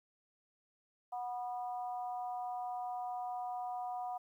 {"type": "harmonic tone", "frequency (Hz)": 244.6, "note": "B3", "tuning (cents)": -16, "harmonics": [3, 4, 5], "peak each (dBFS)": [-38, -46, -53], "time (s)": [1.12, 4.18], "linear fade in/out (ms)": 10, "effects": ["12-bit"]}